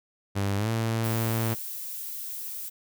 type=tone with pitch glide; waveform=sawtooth; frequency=99.6 to 113.1 Hz; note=G2 to A2; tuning=+28 to +48 cents; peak=-21 dBFS; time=0.35-1.55 s; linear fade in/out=20 ms; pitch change=+220 cents; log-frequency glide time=0.57-0.69 s
type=noise; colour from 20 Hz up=violet; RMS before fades=-36 dBFS; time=1.03-2.7 s; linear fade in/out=20 ms
effects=none